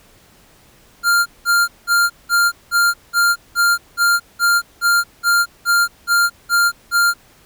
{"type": "tone bursts", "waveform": "square", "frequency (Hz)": 1396.9, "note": "F6", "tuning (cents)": 0, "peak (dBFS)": -12, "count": 15, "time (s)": [1.03, 7.14], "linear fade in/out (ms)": 50, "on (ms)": 230, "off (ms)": 190, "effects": ["pink hiss -50 dBFS RMS until 7.45 s"]}